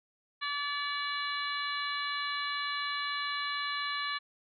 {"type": "harmonic tone with a mistuned harmonic", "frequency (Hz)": 577, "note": "D5", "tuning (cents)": -31, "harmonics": [2, 3, 4, 5, 6, 7], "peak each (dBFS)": [-36, -37, -41, -43, -43, -39], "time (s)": [0.41, 4.19], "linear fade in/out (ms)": 20, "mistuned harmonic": 4, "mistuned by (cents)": -19, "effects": []}